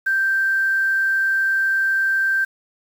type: tone with quantisation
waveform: sine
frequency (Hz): 1568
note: G6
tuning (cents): 0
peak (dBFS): -16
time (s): 0.06-2.45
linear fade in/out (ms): 10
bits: 7
effects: none